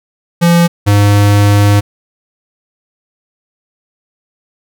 square tone pair in turn, 171.2 / 102.21 Hz, F3 / G#2, -34 / -27 cents, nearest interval major sixth, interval 893 cents, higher first, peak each -6 dBFS, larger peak neither, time 0.41-0.68 / 0.86-1.81 s, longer second, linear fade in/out 20 ms, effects none

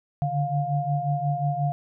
sine tone cluster, 142 / 147.6 / 705 Hz, C#3 / D3 / F5, +42 / +9 / +16 cents, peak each -27 dBFS, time 0.22-1.72 s, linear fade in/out 0 ms, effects none

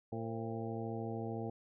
harmonic tone with a mistuned harmonic, 113.5 Hz, A#2, 46 cents flat, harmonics 1 / 2 / 3 / 4 / 5 / 6 / 7, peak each -42 / -43 / -45 / -44 / -50 / -49 / -48 dBFS, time 0.12-1.5 s, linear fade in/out 5 ms, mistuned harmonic 5, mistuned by -100 cents, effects none

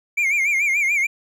triangle tone with vibrato, 2257 Hz, C#7, 31 cents sharp, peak -15 dBFS, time 0.17-1.07 s, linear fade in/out 10 ms, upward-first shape sine, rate 6.9 Hz, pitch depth 120 cents each way, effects none

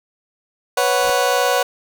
30% pulse chord, B suspended second, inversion none, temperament just, 493.9 / 555.6 / 740.8 Hz, B4 / C#5 / F#5, 0 / +4 / +2 cents, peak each -17 dBFS, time 0.77-1.63 s, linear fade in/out 5 ms
pink noise with exponential growth, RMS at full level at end -28 dBFS, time 0.93-1.1 s, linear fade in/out 0 ms, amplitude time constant 36 ms
effects none

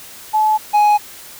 sine / triangle tone pair in turn, 861 / 835 Hz, A5 / G#5, -38 / +9 cents, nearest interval minor second, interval 53 cents, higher first, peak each -11 / -7 dBFS, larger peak second, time 0.33-0.58 / 0.73-0.98 s, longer neither, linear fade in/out 20 ms, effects white hiss -37 dBFS RMS until 1.39 s

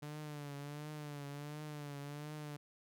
sawtooth tone with vibrato, 146.83 Hz, D3, in tune, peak -40 dBFS, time 0.02-2.57 s, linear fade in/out 10 ms, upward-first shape triangle, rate 1.4 Hz, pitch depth 69 cents each way, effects none

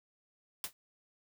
white noise with exponential decay, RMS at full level -33 dBFS, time 0.64-0.73 s, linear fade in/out 1 ms, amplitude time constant 19 ms, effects none

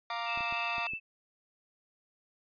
sawtooth chord, Bb major, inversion second, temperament equal, 698.5 / 932.3 / 1174.7 Hz, F5 / Bb5 / D6, 0 / 0 / 0 cents, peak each -34 dBFS, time 0.1-0.87 s, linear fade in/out 2 ms
sine tone with vibrato, 2637 Hz, E7, in tune, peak -34 dBFS, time 0.25-1 s, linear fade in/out 50 ms, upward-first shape triangle, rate 13 Hz, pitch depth 19 cents each way
clicks, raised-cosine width 3 ms, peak -35 dBFS, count 5, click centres 0.375 / 0.407 / 0.525 / 0.782 / 0.935 s
effects resampled to 11025 Hz

